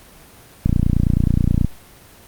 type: click train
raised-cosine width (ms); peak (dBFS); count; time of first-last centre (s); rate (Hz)
5; -3; 30; 0.66-1.646; 29.4
effects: pink hiss -45 dBFS RMS until 2.27 s + Opus 24 kbps